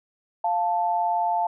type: tone pair together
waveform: sine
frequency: 698.5 / 880.1 Hz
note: F5 / A5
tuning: 0 / 0 cents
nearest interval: major third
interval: 400 cents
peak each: -24 / -23 dBFS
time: 0.44-1.47 s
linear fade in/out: 5 ms
effects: none